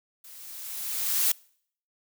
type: noise with level ramp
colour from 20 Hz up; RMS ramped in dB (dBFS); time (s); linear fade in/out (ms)
blue; -48 to -22; 0.24-1.32; 5
effects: noise-tail reverb RT60 0.6 s tail -25 dB re dry